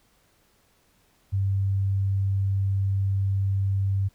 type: tone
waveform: sine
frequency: 97.7 Hz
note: G2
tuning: 5 cents flat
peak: -21 dBFS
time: 1.32-4.09 s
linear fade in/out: 20 ms
effects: pink hiss -64 dBFS RMS until 4.14 s